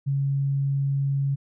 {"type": "tone", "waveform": "sine", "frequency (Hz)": 138.59, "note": "C#3", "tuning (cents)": 0, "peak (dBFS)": -21, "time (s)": [0.06, 1.36], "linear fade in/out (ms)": 20, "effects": []}